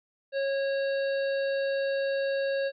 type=harmonic tone with a mistuned harmonic; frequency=548 Hz; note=C#5; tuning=20 cents flat; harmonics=1 / 3 / 5 / 7 / 8; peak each=-26 / -36 / -44 / -45 / -46 dBFS; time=0.32-2.72 s; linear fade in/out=50 ms; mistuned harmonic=8; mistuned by=+54 cents; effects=none